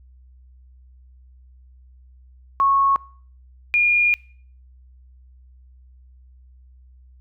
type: tone pair in turn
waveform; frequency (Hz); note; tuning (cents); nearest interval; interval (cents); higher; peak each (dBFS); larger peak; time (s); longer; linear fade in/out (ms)
sine; 1100 / 2423; C#6 / D#7; -14 / -47; octave + major second; 1367; second; -14; neither; 2.6-2.96 / 3.74-4.14; second; 0
effects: noise-tail reverb RT60 0.5 s tail -23 dB re dry + added 63 Hz sine -46 dBFS peak until 7.2 s